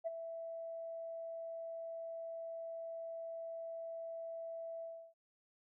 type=tone with ADSR envelope; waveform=sine; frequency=661 Hz; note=E5; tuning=5 cents sharp; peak=-33 dBFS; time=0.04-5.14 s; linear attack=29 ms; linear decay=21 ms; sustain=-9 dB; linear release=320 ms; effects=tanh soft clip ceiling -29 dBFS